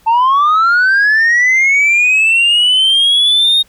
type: linear sweep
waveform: sine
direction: up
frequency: 880 to 3729 Hz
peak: -5 dBFS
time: 0.06-3.63 s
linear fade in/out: 20 ms
effects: tanh soft clip ceiling -6 dBFS + pink hiss -50 dBFS RMS until 3.68 s

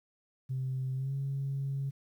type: tone with pitch glide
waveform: sine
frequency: 130.81 to 137.47 Hz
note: C3 to C#3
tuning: 0 to -14 cents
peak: -30 dBFS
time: 0.49-1.91 s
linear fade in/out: 20 ms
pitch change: +86 cents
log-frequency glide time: 0.95-1.13 s
effects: tanh soft clip ceiling -27 dBFS + 11-bit

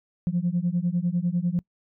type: beating tone pair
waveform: sine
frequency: 170.4 / 180.4 Hz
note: F3 / F#3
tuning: -42 / -44 cents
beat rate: 10 Hz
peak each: -24 dBFS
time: 0.27-1.59 s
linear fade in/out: 0 ms
effects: noise-tail reverb RT60 0.1 s tail -25 dB re dry + tanh soft clip ceiling -16 dBFS

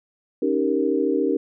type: chord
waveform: sine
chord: Eb dominant seventh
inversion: third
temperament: equal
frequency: 277.2 / 311.1 / 392 / 466.2 Hz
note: Db4 / Eb4 / G4 / Bb4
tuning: 0 / 0 / 0 / 0 cents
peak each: -24 dBFS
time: 0.42-1.37 s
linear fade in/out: 5 ms
effects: none

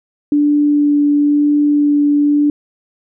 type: tone with vibrato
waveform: sine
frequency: 292.1 Hz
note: D4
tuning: 9 cents flat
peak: -9 dBFS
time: 0.32-2.5 s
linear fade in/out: 2 ms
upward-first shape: sine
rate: 1 Hz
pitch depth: 8 cents each way
effects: none

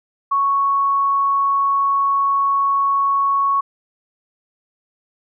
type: tone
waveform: sine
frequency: 1108.7 Hz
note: C#6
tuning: in tune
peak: -14 dBFS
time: 0.31-3.61 s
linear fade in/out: 10 ms
effects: none

